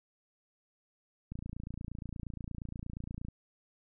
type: click train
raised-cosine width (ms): 5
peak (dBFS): -28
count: 57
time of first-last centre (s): 1.32-3.285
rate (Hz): 28.5
effects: none